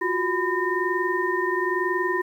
sine tone cluster, 352.1 / 373.1 / 1004 / 1828 Hz, F4 / F#4 / B5 / A#6, +14 / +14 / +28 / -34 cents, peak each -27 dBFS, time 0.01-2.22 s, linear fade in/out 10 ms, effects 9-bit

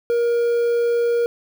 triangle tone with quantisation, 472.4 Hz, A#4, 23 cents sharp, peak -14 dBFS, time 0.1-1.26 s, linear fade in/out 0 ms, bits 7, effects none

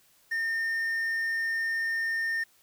triangle tone with quantisation, 1819 Hz, A#6, 43 cents flat, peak -25 dBFS, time 0.31-2.44 s, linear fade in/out 10 ms, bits 9, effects white hiss -63 dBFS RMS until 2.62 s

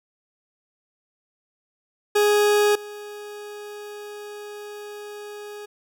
40% pulse tone with level steps, 415.3 Hz, G#4, in tune, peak -15 / -34 dBFS, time 2.15-5.66 s, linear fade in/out 10 ms, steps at 2.75 s, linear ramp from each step 5 ms, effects none

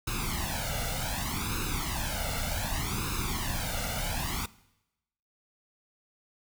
pink noise with flanger, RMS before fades -32 dBFS, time 0.07-4.46 s, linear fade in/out 5 ms, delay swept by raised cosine 0.77 to 1.43 ms, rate 0.66 Hz, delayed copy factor +0.85, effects noise-tail reverb RT60 0.9 s tail -20 dB re dry

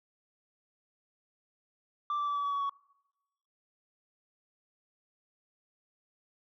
sine tone with pitch steps, 1174.7 / 1165.2 / 1155.9 / 1146.5 / 1137.3 / 1128.2 / 1119.1 Hz, D6 / D6 / D6 / D6 / C#6 / C#6 / C#6, 0 / -14 / -28 / -42 / +44 / +30 / +16 cents, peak -27 dBFS, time 2.1-2.695 s, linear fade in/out 2 ms, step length 85 ms, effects noise-tail reverb RT60 0.9 s tail -24 dB re dry + tanh soft clip ceiling -28 dBFS

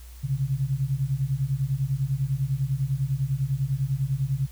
sine beating tone pair, 130.5 / 140.5 Hz, C3 / C#3, -4 / +24 cents, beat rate 10 Hz, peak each -26 dBFS, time 0.23-4.47 s, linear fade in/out 20 ms, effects added 60 Hz sine -41 dBFS peak until 4.51 s + white hiss -53 dBFS RMS until 4.51 s

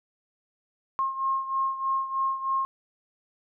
sine beating tone pair, 1071 / 1074.2 Hz, C6 / C6, +40 / +45 cents, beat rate 3.2 Hz, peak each -26 / -31 dBFS, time 0.99-2.65 s, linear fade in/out 0 ms, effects none

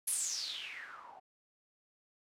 blue noise with low-pass filter sweep, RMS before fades -40 dBFS, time 0.07-1.2 s, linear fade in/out 10 ms, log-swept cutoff 11000 to 710 Hz, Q 7.6, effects none

